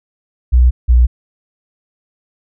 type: tone pair in turn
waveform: sine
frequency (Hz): 61.74 / 60.61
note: B1 / B1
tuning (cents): 0 / -32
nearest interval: unison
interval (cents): 32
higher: first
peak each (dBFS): -5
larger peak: neither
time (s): 0.52-0.71 / 0.88-1.07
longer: neither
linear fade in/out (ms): 20
effects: none